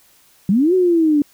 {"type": "linear two-way sweep", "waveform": "sine", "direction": "up then down", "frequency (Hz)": [177.4, 376.8, 284.8], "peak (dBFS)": -11, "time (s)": [0.49, 1.22], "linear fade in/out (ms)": 2, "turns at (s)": 0.74, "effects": ["white hiss -53 dBFS RMS until 1.33 s"]}